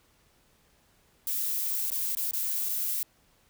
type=noise with dropouts; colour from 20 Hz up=violet; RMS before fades=-30 dBFS; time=1.27-3.03 s; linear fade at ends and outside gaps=2 ms; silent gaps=1.903-1.917 / 2.151-2.17 / 2.311-2.333 / 2.688-2.691 s; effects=pink hiss -65 dBFS RMS until 3.49 s